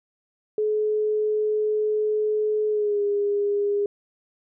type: tone with pitch glide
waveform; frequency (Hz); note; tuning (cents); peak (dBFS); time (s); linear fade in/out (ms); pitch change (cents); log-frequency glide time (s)
sine; 426.6 to 407.8; G#4 to G#4; +46 to -32; -20; 0.58-3.86; 2; -78; 2.69-3.02
effects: none